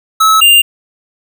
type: tone pair in turn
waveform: square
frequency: 1297 / 2798 Hz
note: E6 / F7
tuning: -28 / +3 cents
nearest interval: octave + minor second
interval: 1331 cents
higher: second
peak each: -6 / -4 dBFS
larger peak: second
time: 0.2-0.41 / 0.41-0.62 s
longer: neither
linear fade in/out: 10 ms
effects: none